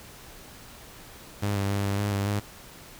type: tone with pitch steps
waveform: sawtooth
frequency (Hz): 102.1 / 99.1 / 100.4 / 99.6 / 102.6 / 99.7 / 102.8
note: G#2 / G2 / G2 / G2 / G#2 / G2 / G#2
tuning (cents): -29 / +19 / +42 / +28 / -21 / +30 / -17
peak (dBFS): -21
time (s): 1.42-2.4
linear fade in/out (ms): 10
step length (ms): 140
effects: pink hiss -47 dBFS RMS until 2.99 s